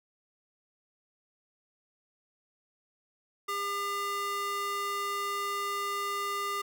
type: tone with high-pass filter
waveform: square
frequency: 402.3 Hz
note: G4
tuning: 45 cents sharp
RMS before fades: -33 dBFS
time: 3.48-6.62 s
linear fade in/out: 10 ms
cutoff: 870 Hz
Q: 6
effects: none